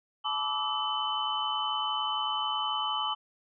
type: tone cluster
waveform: sine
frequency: 860 / 987 / 1163 / 1294 / 3028 Hz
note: A5 / B5 / D6 / E6 / F#7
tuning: -40 / -1 / -17 / -32 / +39 cents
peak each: -34 / -40 / -33 / -39 / -32 dBFS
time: 0.24-3.15 s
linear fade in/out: 20 ms
effects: none